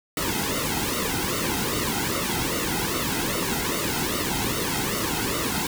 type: noise with flanger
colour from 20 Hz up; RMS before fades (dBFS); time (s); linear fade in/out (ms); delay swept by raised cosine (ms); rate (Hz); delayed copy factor
pink; -26; 0.17-5.67; 2; 1.2 to 1.76; 2.5; -0.8
effects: none